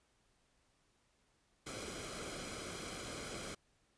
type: noise with comb filter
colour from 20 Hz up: pink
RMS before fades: -45 dBFS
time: 1.66-3.55 s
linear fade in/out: 10 ms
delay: 1.1 ms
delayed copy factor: -0.6
effects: pink hiss -75 dBFS RMS until 3.97 s + resampled to 22050 Hz